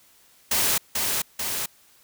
white noise with echo, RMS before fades -22 dBFS, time 0.51-0.78 s, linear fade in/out 5 ms, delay 440 ms, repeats 2, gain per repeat -3 dB, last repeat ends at 1.66 s, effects white hiss -57 dBFS RMS until 2.03 s

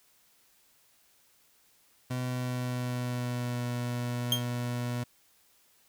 30% pulse tone with pitch glide, 126 to 121.78 Hz, B2 to B2, +35 to -24 cents, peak -28 dBFS, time 2.1-5.04 s, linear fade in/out 10 ms, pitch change -59 cents, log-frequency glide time 2.21-3.68 s
40% pulse tone with exponential decay, 3200 Hz, G7, 35 cents sharp, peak -20 dBFS, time 4.32-4.45 s, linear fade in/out 2 ms, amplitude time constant 28 ms
effects white hiss -65 dBFS RMS until 5.88 s

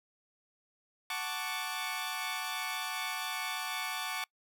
15% pulse chord, D major seventh, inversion first, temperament equal, 740 / 880 / 1108.7 / 1174.7 Hz, F#5 / A5 / C#6 / D6, 0 / 0 / 0 / 0 cents, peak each -34 dBFS, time 1.1-4.24 s, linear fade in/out 2 ms, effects noise-tail reverb RT60 0.1 s tail -25 dB re dry

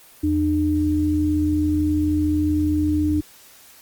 sine tone pair together, 83.83 / 302.2 Hz, E2 / D4, +30 / +50 cents, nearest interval octave + minor seventh, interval 2220 cents, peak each -23 / -18 dBFS, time 0.23-3.21 s, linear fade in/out 10 ms, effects white hiss -48 dBFS RMS until 3.81 s + Opus 24 kbps

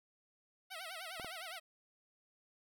10% pulse tone with vibrato, 698.5 Hz, F5, in tune, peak -36 dBFS, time 0.7-1.6 s, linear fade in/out 20 ms, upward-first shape sine, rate 9.8 Hz, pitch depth 170 cents each way
clicks, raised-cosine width 1 ms, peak -32 dBFS, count 2, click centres 1.198 / 1.246 s
effects none

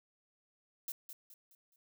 violet noise with echo, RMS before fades -40 dBFS, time 0.88-0.92 s, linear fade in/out 2 ms, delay 210 ms, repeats 4, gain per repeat -8 dB, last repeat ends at 1.76 s, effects none

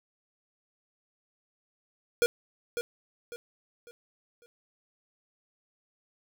square tone with echo, 476.9 Hz, A#4, 39 cents sharp, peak -21 dBFS, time 2.22-2.26 s, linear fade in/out 0 ms, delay 550 ms, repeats 4, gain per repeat -9 dB, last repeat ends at 4.46 s, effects none

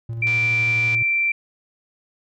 triangle tone with tremolo, 115 Hz, A#2, 23 cents flat, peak -23 dBFS, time 0.09-1.03 s, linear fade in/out 5 ms, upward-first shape square, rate 12 Hz, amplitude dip 25%
sine tone, 2349 Hz, D7, in tune, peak -17 dBFS, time 0.22-1.32 s, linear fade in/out 5 ms
click train, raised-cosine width 0.2 ms, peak -20 dBFS, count 165, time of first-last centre 0.27-0.948 s, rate 242 Hz
effects none

